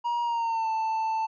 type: tone with pitch glide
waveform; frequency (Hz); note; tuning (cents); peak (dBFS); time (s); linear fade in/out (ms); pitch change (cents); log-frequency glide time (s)
triangle; 950 to 886.4; A#5 to A5; +33 to +13; -23; 0.04-1.27; 20; -120; 0.23-0.7
effects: resampled to 16000 Hz